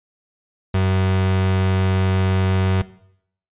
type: tone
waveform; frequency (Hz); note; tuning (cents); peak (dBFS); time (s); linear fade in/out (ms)
35% pulse; 94.3; F#2; +33; -14; 0.74-2.82; 5
effects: noise-tail reverb RT60 0.7 s tail -18 dB re dry + resampled to 8000 Hz